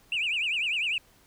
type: tone with vibrato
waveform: sine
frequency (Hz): 2618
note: E7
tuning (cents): -13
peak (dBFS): -24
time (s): 0.12-0.98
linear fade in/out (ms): 2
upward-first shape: triangle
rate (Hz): 10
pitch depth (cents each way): 230
effects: tanh soft clip ceiling -22 dBFS + pink hiss -60 dBFS RMS until 1.26 s

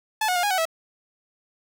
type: tone with pitch steps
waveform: sawtooth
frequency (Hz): 866 / 729 / 709 / 822 / 750 / 651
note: A5 / F#5 / F5 / G#5 / F#5 / E5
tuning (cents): -28 / -26 / +26 / -18 / +23 / -22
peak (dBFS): -17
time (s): 0.21-0.654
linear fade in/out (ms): 5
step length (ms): 74
effects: none

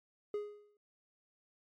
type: tone with exponential decay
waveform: triangle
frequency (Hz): 415.3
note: G#4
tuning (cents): 0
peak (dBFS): -30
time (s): 0.34-0.77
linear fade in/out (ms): 2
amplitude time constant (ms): 92
effects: MP3 64 kbps

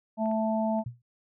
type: harmonic tone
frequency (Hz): 220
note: A3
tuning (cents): 0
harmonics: 1 / 3 / 4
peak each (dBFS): -27 / -29 / -33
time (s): 0.17-0.84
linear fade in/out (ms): 50
type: clicks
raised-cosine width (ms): 0.5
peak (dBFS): -36 / -36 / -42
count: 3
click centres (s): 0.258 / 0.314 / 0.789
type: tone with exponential decay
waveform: sine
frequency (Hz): 120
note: B2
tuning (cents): -49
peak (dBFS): -29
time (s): 0.86-1.02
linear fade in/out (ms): 5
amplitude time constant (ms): 33
effects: none

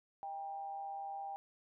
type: tone with amplitude modulation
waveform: sine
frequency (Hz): 794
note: G5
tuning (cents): +22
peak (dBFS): -38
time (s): 0.23-1.36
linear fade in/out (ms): 0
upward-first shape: sine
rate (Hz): 157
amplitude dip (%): 50
effects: none

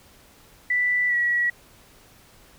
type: tone with pitch glide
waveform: sine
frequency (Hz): 1975.5 to 1927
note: B6 to B6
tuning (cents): 0 to -43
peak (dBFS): -19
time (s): 0.7-1.5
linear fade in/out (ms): 5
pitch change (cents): -43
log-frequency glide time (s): 1.08-1.15
effects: pink hiss -53 dBFS RMS until 2.58 s

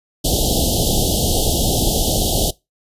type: band-stop noise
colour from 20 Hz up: pink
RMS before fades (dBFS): -17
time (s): 0.24-2.51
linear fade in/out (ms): 10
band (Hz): 810 to 3000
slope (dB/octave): 96
effects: noise-tail reverb RT60 0.2 s tail -21 dB re dry + resampled to 32000 Hz

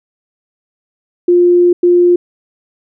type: tone bursts at uneven times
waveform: sine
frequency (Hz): 352.3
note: F4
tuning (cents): +15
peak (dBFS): -5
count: 2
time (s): 1.28-1.73 / 1.83-2.16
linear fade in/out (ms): 5
effects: none

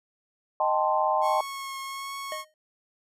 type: chord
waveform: sine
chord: A half-diminished seventh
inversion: second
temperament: equal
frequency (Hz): 622.3 / 784 / 880 / 1046.5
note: Eb5 / G5 / A5 / C6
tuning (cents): 0 / 0 / 0 / 0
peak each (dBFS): -27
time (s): 0.6-1.41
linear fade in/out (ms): 2
type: tone with vibrato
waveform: sawtooth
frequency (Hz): 1094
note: C#6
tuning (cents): -23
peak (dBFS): -30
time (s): 1.21-2.45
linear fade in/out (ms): 50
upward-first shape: triangle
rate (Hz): 1.3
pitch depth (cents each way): 19
type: tone with exponential decay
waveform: square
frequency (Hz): 620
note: D#5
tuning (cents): -6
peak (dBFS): -31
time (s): 2.32-2.54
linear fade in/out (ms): 1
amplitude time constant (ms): 46
effects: resampled to 32000 Hz

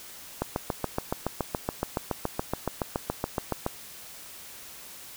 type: click train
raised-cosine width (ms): 1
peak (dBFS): -12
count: 24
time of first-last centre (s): 0.42-3.664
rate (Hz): 7.09
effects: white hiss -45 dBFS RMS until 5.16 s

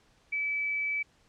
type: tone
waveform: sine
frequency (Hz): 2301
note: D7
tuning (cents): -36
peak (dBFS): -28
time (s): 0.32-1.03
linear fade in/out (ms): 10
effects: pink hiss -65 dBFS RMS until 1.28 s + low-pass 7000 Hz 12 dB/octave

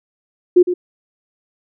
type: tone with echo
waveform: sine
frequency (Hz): 357.9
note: F4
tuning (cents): +42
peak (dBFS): -5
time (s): 0.56-0.63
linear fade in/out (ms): 10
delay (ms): 110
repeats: 1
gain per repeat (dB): -10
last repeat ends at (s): 0.74
effects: none

